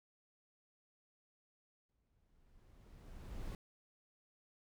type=noise with exponential growth; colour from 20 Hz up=brown; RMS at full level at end=-42 dBFS; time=1.89-3.55 s; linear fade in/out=1 ms; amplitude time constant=360 ms; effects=none